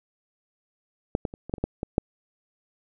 clicks, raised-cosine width 2 ms, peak -9 / -14 / -25 / -24 / -11 / -26 / -11 / -15 / -6 dBFS, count 9, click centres 1.151 / 1.252 / 1.339 / 1.496 / 1.539 / 1.582 / 1.64 / 1.831 / 1.981 s, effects none

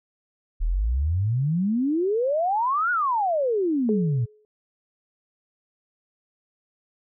sine exponential two-way sweep, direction up then down, 36.71 to 1480 to 111 Hz, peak -20 dBFS, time 0.6-4.26 s, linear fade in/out 20 ms, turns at 2.91 s
sine tone with exponential decay, 425.5 Hz, G#4, 42 cents sharp, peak -20 dBFS, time 3.89-4.45 s, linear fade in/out 1 ms, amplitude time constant 120 ms
effects none

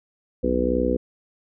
harmonic tone, 62.1 Hz, B1, 10 cents sharp, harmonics 1 / 3 / 4 / 5 / 6 / 7 / 8, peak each -28 / -30 / -25 / -28 / -28 / -29 / -24 dBFS, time 0.43-0.97 s, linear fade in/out 10 ms, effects none

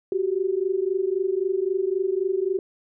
sine tone pair together, 368.2 / 392 Hz, F#4 / G4, -8 / 0 cents, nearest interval minor second, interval 108 cents, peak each -24 dBFS, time 0.12-2.59 s, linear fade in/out 2 ms, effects none

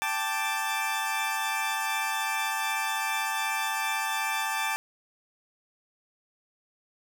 20% pulse chord, G suspended second, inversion none, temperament equal, 784 / 880 / 1174.7 Hz, G5 / A5 / D6, 0 / 0 / 0 cents, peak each -29 / -25 / -28 dBFS, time 0.02-4.76 s, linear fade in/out 0 ms, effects 9-bit

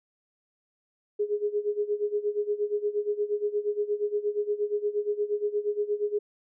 sine tone with tremolo, 415.3 Hz, G#4, in tune, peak -22 dBFS, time 1.19-6.19 s, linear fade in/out 10 ms, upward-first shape sine, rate 8.5 Hz, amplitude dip 85%, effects none

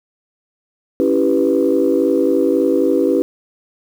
sine chord, C# half-diminished seventh, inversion none, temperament equal with one note detuned, 277.2 / 328.3 / 392 / 493.9 Hz, C#4 / E4 / G4 / B4, 0 / -7 / 0 / 0 cents, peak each -17 dBFS, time 1-3.22 s, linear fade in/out 0 ms, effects tanh soft clip ceiling -3 dBFS + 7-bit

